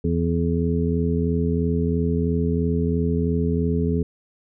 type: harmonic tone with a mistuned harmonic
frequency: 83 Hz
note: E2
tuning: 12 cents sharp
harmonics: 1 / 2 / 3 / 4 / 5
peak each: -24 / -23 / -25 / -35 / -26 dBFS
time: 0.04-4.03 s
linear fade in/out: 5 ms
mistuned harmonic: 5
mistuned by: +41 cents
effects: none